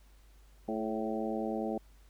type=harmonic tone with a mistuned harmonic; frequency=110.5 Hz; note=A2; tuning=8 cents sharp; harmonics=2 / 3 / 4 / 5 / 6 / 7; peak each=-36 / -38 / -39 / -40 / -41 / -41 dBFS; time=0.68-1.78 s; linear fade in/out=5 ms; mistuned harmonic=4; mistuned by=-46 cents; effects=added 50 Hz sine -56 dBFS peak until 2.09 s + pink hiss -67 dBFS RMS until 2.09 s